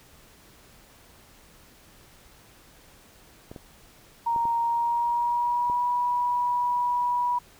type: clicks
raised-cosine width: 2 ms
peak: -26 dBFS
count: 5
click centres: 3.515 / 3.562 / 4.362 / 4.454 / 5.699 s
type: tone with pitch glide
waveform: sine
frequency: 932.3 to 973.6 Hz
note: A#5 to B5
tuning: 0 to -25 cents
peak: -22 dBFS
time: 4.26-7.39 s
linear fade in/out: 10 ms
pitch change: +75 cents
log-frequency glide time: 4.6-5.84 s
effects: pink hiss -54 dBFS RMS until 7.59 s